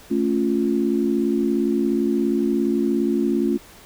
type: chord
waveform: sine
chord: A augmented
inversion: none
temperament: equal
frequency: 220 / 277.2 / 349.2 Hz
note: A3 / C#4 / E#4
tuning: 0 / 0 / 0 cents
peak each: -22 dBFS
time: 0.1-3.58 s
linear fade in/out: 20 ms
effects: pink hiss -46 dBFS RMS until 3.85 s